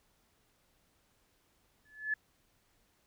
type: tone with exponential growth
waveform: sine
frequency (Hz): 1723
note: A6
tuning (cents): -37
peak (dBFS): -27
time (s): 1.85-2.14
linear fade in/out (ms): 5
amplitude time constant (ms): 62
effects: pink hiss -72 dBFS RMS until 3.06 s